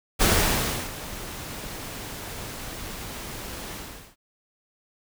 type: noise with ADSR envelope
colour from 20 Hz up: pink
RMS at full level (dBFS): -19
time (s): 0.19-4.16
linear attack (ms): 30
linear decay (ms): 680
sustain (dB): -17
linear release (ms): 410
effects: none